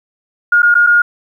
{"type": "tone with dropouts", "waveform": "sine", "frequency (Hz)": 1426, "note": "F6", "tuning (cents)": 36, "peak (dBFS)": -6, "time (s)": [0.52, 1.02], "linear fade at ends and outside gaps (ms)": 5, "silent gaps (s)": [[0.621, 0.629], [0.743, 0.751], [0.866, 0.87]], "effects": ["8-bit"]}